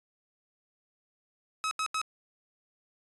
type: tone bursts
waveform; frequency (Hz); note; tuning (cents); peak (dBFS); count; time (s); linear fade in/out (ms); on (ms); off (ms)
sawtooth; 1281; E6; -50; -25; 3; 1.64-2.015; 0; 71; 81
effects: resampled to 24000 Hz